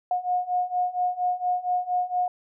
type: beating tone pair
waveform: sine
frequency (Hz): 720 / 724.3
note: F#5 / F#5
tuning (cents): -47 / -37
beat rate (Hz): 4.3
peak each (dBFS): -27 / -25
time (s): 0.11-2.28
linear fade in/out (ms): 2
effects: none